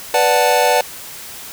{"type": "chord", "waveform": "square", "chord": "B minor seventh", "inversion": "none", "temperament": "equal", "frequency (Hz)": [493.9, 587.3, 740, 880], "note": ["B4", "D5", "F#5", "A5"], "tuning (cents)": [0, 0, 0, 0], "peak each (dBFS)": -18, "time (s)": [0.14, 0.81], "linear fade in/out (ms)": 2, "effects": ["white hiss -33 dBFS RMS until 1.52 s"]}